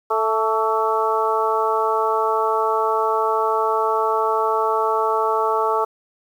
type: harmonic tone with a mistuned harmonic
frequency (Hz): 220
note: A3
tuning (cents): 0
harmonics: 2 / 3 / 4 / 5 / 6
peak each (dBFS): -22 / -26 / -22 / -23 / -25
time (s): 0.1-5.85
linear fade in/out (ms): 10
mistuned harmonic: 5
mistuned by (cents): +42
effects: 8-bit